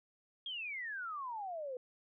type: exponential sweep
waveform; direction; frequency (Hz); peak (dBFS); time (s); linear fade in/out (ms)
sine; down; 3300 to 488.6; -39; 0.46-1.77; 2
effects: none